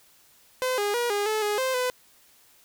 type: tone with pitch steps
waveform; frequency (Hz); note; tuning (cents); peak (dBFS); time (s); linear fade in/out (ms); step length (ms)
sawtooth; 511 / 410.2 / 479.5 / 409.1 / 432.4 / 416.4 / 521 / 502; C5 / G#4 / A#4 / G#4 / A4 / G#4 / C5 / B4; -41 / -21 / +49 / -26 / -30 / +5 / -7 / +28; -20; 0.62-1.9; 0; 160
effects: white hiss -58 dBFS RMS until 2.64 s